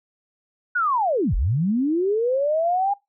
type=linear two-way sweep; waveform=sine; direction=down then up; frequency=1500 to 34.65 to 818 Hz; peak=-18 dBFS; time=0.75-2.94 s; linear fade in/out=10 ms; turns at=1.35 s; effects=noise-tail reverb RT60 0.2 s tail -23 dB re dry